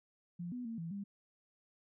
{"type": "tone with pitch steps", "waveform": "sine", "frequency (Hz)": [173.8, 247.1, 227.9, 165.9, 200.2], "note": ["F3", "B3", "A#3", "E3", "G3"], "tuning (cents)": [-8, 1, -39, 11, 37], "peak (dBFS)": -39, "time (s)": [0.39, 1.04], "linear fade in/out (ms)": 10, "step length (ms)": 130, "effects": []}